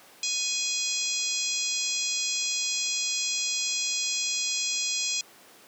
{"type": "harmonic tone with a mistuned harmonic", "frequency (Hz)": 830.6, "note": "G#5", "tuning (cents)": 0, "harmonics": [3, 4, 5, 6, 7, 8, 9], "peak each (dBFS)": [-34, -34, -34, -34, -34, -34, -34], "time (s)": [0.23, 5.21], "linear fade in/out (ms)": 2, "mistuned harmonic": 9, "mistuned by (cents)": 17, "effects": ["pink hiss -52 dBFS RMS until 5.67 s", "high-pass 300 Hz 12 dB/octave"]}